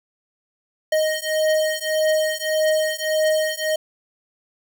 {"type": "beating tone pair", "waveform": "square", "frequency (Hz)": [622.3, 624], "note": ["D#5", "D#5"], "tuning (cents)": [0, 5], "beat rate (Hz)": 1.7, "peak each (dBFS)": [-22, -22], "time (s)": [0.92, 3.76], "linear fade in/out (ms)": 5, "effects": []}